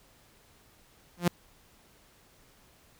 sawtooth tone with exponential growth, 174.61 Hz, F3, in tune, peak -16 dBFS, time 1.17-1.28 s, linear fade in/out 5 ms, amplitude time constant 23 ms, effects pink hiss -61 dBFS RMS until 2.99 s

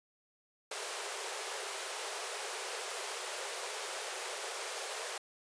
pink high-pass noise, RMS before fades -40 dBFS, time 0.71-5.18 s, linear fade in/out 5 ms, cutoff 380 Hz, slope 96 dB/octave, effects resampled to 22050 Hz

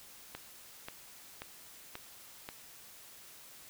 click train, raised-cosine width 0.3 ms, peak -25 dBFS, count 5, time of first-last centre 0.35-2.489 s, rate 1.87 Hz, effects white hiss -54 dBFS RMS until 3.69 s

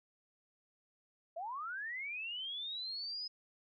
sine linear sweep, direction up, 630 to 5080 Hz, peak -39 dBFS, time 1.36-3.28 s, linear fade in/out 10 ms, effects none

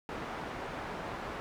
white low-pass noise, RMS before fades -40 dBFS, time 0.09-1.4 s, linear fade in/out 0 ms, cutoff 1200 Hz, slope 12 dB/octave, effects none

